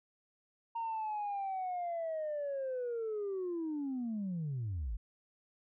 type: linear sweep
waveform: sine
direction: down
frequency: 928 to 44 Hz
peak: -33 dBFS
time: 0.75-4.97 s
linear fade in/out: 10 ms
effects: tanh soft clip ceiling -32 dBFS